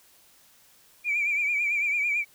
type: tone with vibrato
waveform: sine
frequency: 2349 Hz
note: D7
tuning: in tune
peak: -22 dBFS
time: 1.04-2.25 s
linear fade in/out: 50 ms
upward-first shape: triangle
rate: 9 Hz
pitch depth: 80 cents each way
effects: tanh soft clip ceiling -18 dBFS + white hiss -58 dBFS RMS until 2.34 s